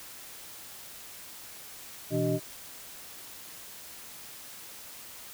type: tone cluster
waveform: sine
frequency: 124.5 / 165.2 / 292.6 / 381.8 / 622 Hz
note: B2 / E3 / D4 / G4 / D#5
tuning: +14 / +4 / -6 / -46 / -1 cents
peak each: -31 dBFS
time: 2.1-2.4 s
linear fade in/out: 50 ms
effects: tanh soft clip ceiling -15 dBFS + white hiss -46 dBFS RMS until 5.33 s